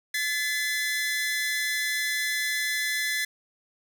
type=tone pair together; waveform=sawtooth; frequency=1727 / 2028 Hz; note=A6 / B6; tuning=-33 / +45 cents; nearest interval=minor third; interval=278 cents; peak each=-25 dBFS; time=0.14-3.25 s; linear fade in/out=5 ms; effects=none